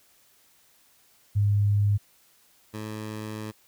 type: tone pair in turn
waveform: sine / 15% pulse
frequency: 102.3 / 107.91 Hz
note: G#2 / A2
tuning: -26 / -33 cents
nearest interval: minor second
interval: 93 cents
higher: second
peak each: -19 / -27 dBFS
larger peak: first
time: 1.35-1.98 / 2.73-3.52 s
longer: second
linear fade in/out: 20 ms
effects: white hiss -61 dBFS RMS until 3.67 s